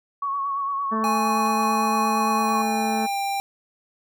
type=tone with vibrato; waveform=sine; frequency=1112 Hz; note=C#6; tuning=5 cents sharp; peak=-23 dBFS; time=0.22-2.62 s; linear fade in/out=5 ms; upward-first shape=sine; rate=8.8 Hz; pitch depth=32 cents each way
type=harmonic tone; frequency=220 Hz; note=A3; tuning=in tune; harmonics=1 / 2 / 3 / 4 / 5 / 6 / 7 / 8; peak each=-25 / -31 / -35 / -37 / -39 / -41 / -42 / -43 dBFS; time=0.91-3.07 s; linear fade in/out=20 ms
type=tone with pitch glide; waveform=square; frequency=830 to 792.5 Hz; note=G#5 to G5; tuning=-1 to +19 cents; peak=-24 dBFS; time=1.04-3.4 s; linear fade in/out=0 ms; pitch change=-80 cents; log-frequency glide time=2.35-3.19 s
type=clicks; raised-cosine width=0.2 ms; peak=-29 dBFS; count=3; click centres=1.463 / 1.633 / 2.492 s
effects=none